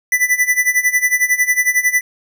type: tone with tremolo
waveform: square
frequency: 1988 Hz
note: B6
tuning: 11 cents sharp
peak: -10 dBFS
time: 0.12-2.01 s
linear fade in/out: 2 ms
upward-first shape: sine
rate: 11 Hz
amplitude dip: 85%
effects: none